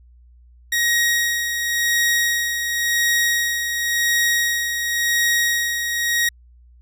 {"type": "tone with tremolo", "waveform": "sawtooth", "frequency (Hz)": 1887, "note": "A#6", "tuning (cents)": 21, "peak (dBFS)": -12, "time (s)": [0.72, 6.29], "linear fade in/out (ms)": 5, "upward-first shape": "sine", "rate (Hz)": 0.93, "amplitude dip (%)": 50, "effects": ["added 60 Hz sine -46 dBFS peak until 6.81 s"]}